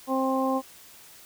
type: harmonic tone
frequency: 264.2 Hz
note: C4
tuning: 17 cents sharp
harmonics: 1 / 2 / 3 / 4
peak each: -26 / -28 / -30 / -30 dBFS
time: 0.07-0.62 s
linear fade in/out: 50 ms
effects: white hiss -50 dBFS RMS until 1.25 s